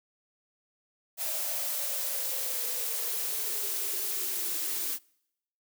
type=noise with high-pass filter sweep; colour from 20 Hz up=blue; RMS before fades=-32 dBFS; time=1.17-4.99 s; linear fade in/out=50 ms; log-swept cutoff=640 to 320 Hz; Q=8.9; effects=noise-tail reverb RT60 0.8 s tail -26 dB re dry